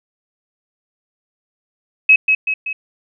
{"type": "tone with echo", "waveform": "sine", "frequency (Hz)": 2563, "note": "E7", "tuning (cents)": -49, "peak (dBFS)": -5, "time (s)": [2.09, 2.16], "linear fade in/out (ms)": 5, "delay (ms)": 190, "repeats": 3, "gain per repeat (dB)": -5, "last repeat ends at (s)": 2.73, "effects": []}